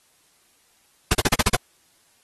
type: noise bursts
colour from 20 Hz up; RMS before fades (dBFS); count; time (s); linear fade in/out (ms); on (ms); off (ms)
pink; -17; 7; 1.11-1.554; 5; 24; 46
effects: white hiss -61 dBFS RMS until 2.23 s + AAC 32 kbps